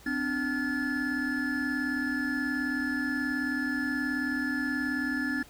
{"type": "tone cluster", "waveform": "triangle", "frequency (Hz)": [256, 294.7, 1409, 1726], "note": ["C4", "D4", "F6", "A6"], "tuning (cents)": [-38, 6, 15, -34], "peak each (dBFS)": [-30, -31, -39, -30], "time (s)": [0.06, 5.43], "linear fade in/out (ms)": 5, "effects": ["added 60 Hz sine -54 dBFS peak until 5.49 s", "pink hiss -54 dBFS RMS until 5.49 s"]}